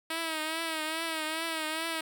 5% pulse tone with vibrato, 320.1 Hz, D#4, 49 cents sharp, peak -20 dBFS, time 0.1-2.01 s, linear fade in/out 5 ms, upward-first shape triangle, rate 2.4 Hz, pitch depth 68 cents each way, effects none

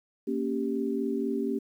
sine chord, G diminished, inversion first, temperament equal, 233.1 / 277.2 / 392 Hz, Bb3 / Db4 / G4, 0 / 0 / 0 cents, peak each -31 dBFS, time 0.27-1.59 s, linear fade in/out 10 ms, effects 10-bit

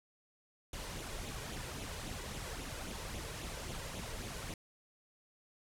pink noise with flanger, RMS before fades -43 dBFS, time 0.73-4.54 s, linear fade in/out 2 ms, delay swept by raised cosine 0.29 to 2.09 ms, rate 3.7 Hz, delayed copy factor +0.5, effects low-pass 11000 Hz 12 dB/octave

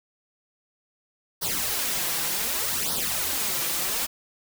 white noise with flanger, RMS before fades -27 dBFS, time 1.41-4.07 s, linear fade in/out 20 ms, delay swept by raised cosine 0.2 to 6.1 ms, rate 0.66 Hz, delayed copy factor +0.75, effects none

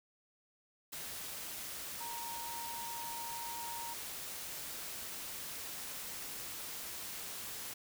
sine tone in noise, 932.3 Hz, A#5, in tune, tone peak -43 dBFS, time 2-3.94 s, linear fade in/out 10 ms, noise white, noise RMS -44 dBFS, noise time 0.92-7.74 s, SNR -2 dB, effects none

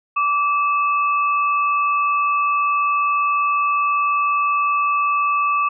sine tone pair together, 1160.4 / 2605 Hz, D6 / E7, -21 / -21 cents, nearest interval octave + major second, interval 1400 cents, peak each -16 / -24 dBFS, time 0.16-5.69 s, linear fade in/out 10 ms, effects none

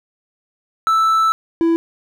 triangle tone pair in turn, 1318.5 / 332.1 Hz, E6 / E4, 0 / +13 cents, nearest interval 2 octaves, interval 2387 cents, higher first, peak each -10 dBFS, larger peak neither, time 0.87-1.32 / 1.61-1.76 s, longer first, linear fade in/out 0 ms, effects none

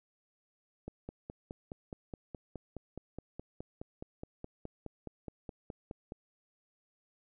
click train, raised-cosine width 2 ms, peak -28 dBFS, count 26, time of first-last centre 0.88-6.121 s, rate 4.77 Hz, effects none

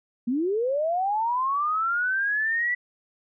sine linear sweep, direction up, 226 to 1975.5 Hz, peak -22 dBFS, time 0.27-2.75 s, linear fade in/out 10 ms, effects none

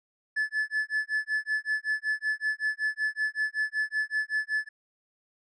triangle tone with tremolo, 1729 Hz, A6, 31 cents flat, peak -21 dBFS, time 0.36-4.69 s, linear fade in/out 10 ms, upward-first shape sine, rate 5.3 Hz, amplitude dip 100%, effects tanh soft clip ceiling -17 dBFS + resampled to 22050 Hz

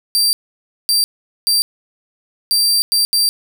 sawtooth tone bursts at uneven times, 4699 Hz, D8, in tune, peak -9 dBFS, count 6, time 0.15-0.33 / 0.89-1.04 / 1.47-1.62 / 2.51-2.82 / 2.92-3.05 / 3.13-3.29 s, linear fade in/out 0 ms, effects none

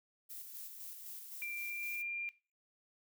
violet noise with tremolo, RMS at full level -47 dBFS, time 0.29-2.03 s, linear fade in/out 20 ms, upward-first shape square, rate 3.9 Hz, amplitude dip 35%
sine tone with pitch glide, 2365 to 2391 Hz, D7 to D7, +12 to +30 cents, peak -38 dBFS, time 1.42-2.29 s, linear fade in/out 0 ms, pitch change +18 cents, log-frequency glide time 1.62-2.02 s
effects noise-tail reverb RT60 0.3 s tail -17 dB re dry

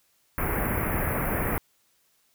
pink band-stop noise, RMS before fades -27 dBFS, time 0.38-1.58 s, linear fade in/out 0 ms, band 2300 to 11000 Hz, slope 48 dB/octave, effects white hiss -67 dBFS RMS until 2.34 s

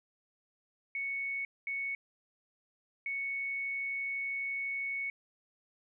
sine tone bursts at uneven times, 2217 Hz, C#7, in tune, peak -33 dBFS, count 3, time 0.95-1.45 / 1.67-1.95 / 3.06-5.1 s, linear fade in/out 2 ms, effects none

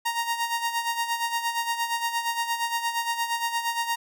sawtooth tone with tremolo, 932.3 Hz, A#5, in tune, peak -19 dBFS, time 0.05-3.96 s, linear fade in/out 10 ms, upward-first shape sine, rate 8.6 Hz, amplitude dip 65%, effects none

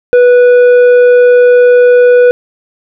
triangle tone with tanh clipping, 491.3 Hz, B4, 9 cents flat, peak -3 dBFS, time 0.13-2.31 s, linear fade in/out 0 ms, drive 11 dB, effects none

